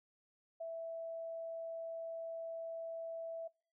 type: tone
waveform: sine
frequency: 659.3 Hz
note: E5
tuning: in tune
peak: -40 dBFS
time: 0.6-3.48 s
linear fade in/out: 10 ms
effects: noise-tail reverb RT60 0.4 s tail -26 dB re dry